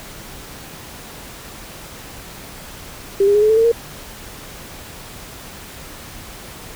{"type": "tone with pitch steps", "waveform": "sine", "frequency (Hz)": [395.4, 406.3, 417.5, 429, 440.8, 452.9, 465.3], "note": ["G4", "G#4", "G#4", "A4", "A4", "A#4", "A#4"], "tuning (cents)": [15, -38, 9, -44, 3, -50, -3], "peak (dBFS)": -10, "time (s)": [3.2, 3.718], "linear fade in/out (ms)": 5, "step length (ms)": 74, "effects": ["pink hiss -36 dBFS RMS until 6.75 s"]}